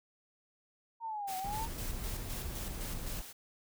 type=linear two-way sweep; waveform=sine; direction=down then up; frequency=931 to 740 to 931 Hz; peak=-36 dBFS; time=1-1.68 s; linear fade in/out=50 ms; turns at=1.37 s
type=noise with tremolo; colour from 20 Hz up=white; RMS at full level=-44 dBFS; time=1.27-3.33 s; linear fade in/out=20 ms; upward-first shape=square; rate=3.9 Hz; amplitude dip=45%
type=noise; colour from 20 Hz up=brown; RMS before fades=-40 dBFS; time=1.44-3.22 s; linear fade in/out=5 ms
effects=none